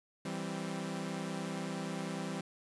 sawtooth chord, C major, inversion first, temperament equal with one note detuned, 164.81 / 194.98 / 261.6 Hz, E3 / G3 / C4, 0 / -9 / 0 cents, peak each -37 / -36 / -39 dBFS, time 0.25-2.41 s, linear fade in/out 5 ms, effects resampled to 24000 Hz + 10-bit

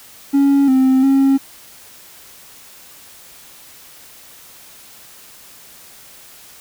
triangle tone with pitch steps, 278.7 / 262.1 / 271.6 Hz, C#4 / C4 / C#4, +9 / +3 / -35 cents, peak -7 dBFS, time 0.33-1.38 s, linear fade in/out 20 ms, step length 350 ms, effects tanh soft clip ceiling -3 dBFS + white hiss -42 dBFS RMS until 6.6 s

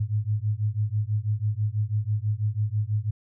sine beating tone pair, 103.1 / 109.2 Hz, G#2 / A2, -12 / -13 cents, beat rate 6.1 Hz, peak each -26 dBFS, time 0-3.11 s, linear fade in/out 10 ms, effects none

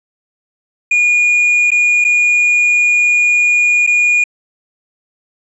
triangle tone with dropouts, 2439 Hz, D#7, 35 cents flat, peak -7 dBFS, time 0.91-4.24 s, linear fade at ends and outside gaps 5 ms, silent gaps 1.706-1.716 / 2.043-2.048 / 3.866-3.873 s, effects resampled to 24000 Hz

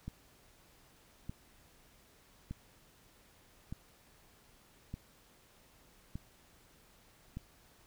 click train, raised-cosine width 5 ms, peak -28 dBFS, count 7, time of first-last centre 0.08-7.37 s, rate 0.823 Hz, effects pink hiss -64 dBFS RMS until 7.86 s

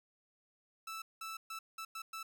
sawtooth tone bursts at uneven times, 1318.5 Hz, E6, in tune, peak -38 dBFS, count 6, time 0.87-1.02 / 1.21-1.37 / 1.5-1.59 / 1.78-1.85 / 1.95-2.02 / 2.13-2.23 s, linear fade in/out 5 ms, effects none

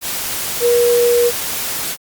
sine tone in noise, 478.6 Hz, A#4, 46 cents sharp, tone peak -10 dBFS, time 0.6-1.32 s, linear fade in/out 50 ms, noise white, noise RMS -22 dBFS, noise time 0.01-1.97 s, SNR +9 dB, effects Opus 48 kbps

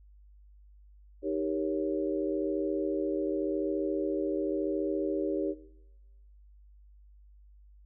sine chord, Eb dominant seventh, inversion none, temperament equal, 311.1 / 392 / 466.2 / 554.4 Hz, Eb4 / G4 / Bb4 / Db5, 0 / 0 / 0 / 0 cents, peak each -33 / -32 / -38 / -35 dBFS, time 1.22-5.55 s, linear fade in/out 50 ms, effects noise-tail reverb RT60 1.0 s tail -18 dB re dry + added 50 Hz sine -53 dBFS peak until 7.85 s

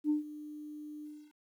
sine tone with ADSR envelope, 300 Hz, D4, 37 cents sharp, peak -24 dBFS, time 0.04-1.33 s, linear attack 58 ms, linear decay 130 ms, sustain -18 dB, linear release 280 ms, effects tanh soft clip ceiling -21 dBFS + 11-bit

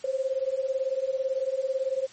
sine beating tone pair, 520 / 538 Hz, C5 / C5, -11 / +48 cents, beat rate 18 Hz, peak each -28 dBFS, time 0.04-2.07 s, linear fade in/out 5 ms, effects white hiss -51 dBFS RMS until 2.12 s + MP3 32 kbps

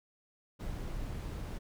brown noise, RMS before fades -39 dBFS, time 0.59-1.59 s, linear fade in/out 20 ms, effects none

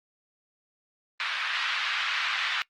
pink band-pass noise, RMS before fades -29 dBFS, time 1.2-2.62 s, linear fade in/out 0 ms, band 1300 to 3700 Hz, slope 24 dB/octave, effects noise-tail reverb RT60 0.1 s tail -22 dB re dry + Opus 32 kbps

